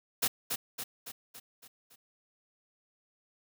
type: noise with echo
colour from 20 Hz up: white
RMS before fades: -28 dBFS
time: 0.22-0.28 s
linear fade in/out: 10 ms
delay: 280 ms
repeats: 6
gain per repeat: -5 dB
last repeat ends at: 1.96 s
effects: none